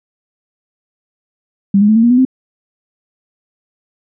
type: tone with pitch steps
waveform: sine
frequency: 198.2 / 207.3 / 216.9 / 226.9 / 237.3 / 248.3 / 259.7 Hz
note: G3 / G#3 / A3 / A#3 / A#3 / B3 / C4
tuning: +19 / -3 / -25 / -47 / +31 / +9 / -13 cents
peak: -6 dBFS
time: 1.74-2.251 s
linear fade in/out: 5 ms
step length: 73 ms
effects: none